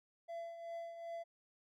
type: tone with tremolo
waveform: triangle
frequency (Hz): 674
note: E5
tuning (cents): +38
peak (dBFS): -39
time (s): 0.28-1.24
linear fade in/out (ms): 20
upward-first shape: triangle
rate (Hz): 2.6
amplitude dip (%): 60
effects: none